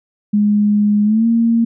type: tone with pitch glide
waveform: sine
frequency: 207.7 to 230.5 Hz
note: G#3 to A#3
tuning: 0 to -19 cents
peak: -10 dBFS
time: 0.33-1.65 s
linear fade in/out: 10 ms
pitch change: +181 cents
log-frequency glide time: 1.04-1.26 s
effects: none